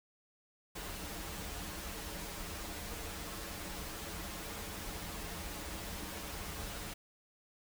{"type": "noise with comb filter", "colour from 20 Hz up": "pink", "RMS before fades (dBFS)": -43, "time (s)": [0.75, 6.94], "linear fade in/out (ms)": 10, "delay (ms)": 7.9, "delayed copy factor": -0.7, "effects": []}